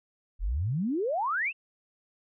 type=exponential sweep; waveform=sine; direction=up; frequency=37.86 to 2810 Hz; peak=-26 dBFS; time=0.39-1.53 s; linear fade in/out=50 ms; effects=none